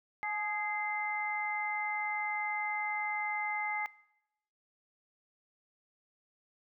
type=harmonic tone with a mistuned harmonic; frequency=415.3 Hz; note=G#4; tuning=in tune; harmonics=2 / 3 / 4 / 5; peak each=-36 / -44 / -47 / -36 dBFS; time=0.23-3.86 s; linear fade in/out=0 ms; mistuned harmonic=2; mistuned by=+34 cents; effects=noise-tail reverb RT60 0.9 s tail -22 dB re dry